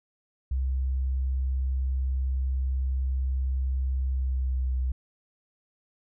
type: tone with pitch glide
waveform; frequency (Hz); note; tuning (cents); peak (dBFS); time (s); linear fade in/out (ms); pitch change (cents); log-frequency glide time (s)
sine; 65.41 to 63.81; C2 to C2; 0 to -43; -24; 0.51-4.92; 5; -43; 4.08-4.75
effects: none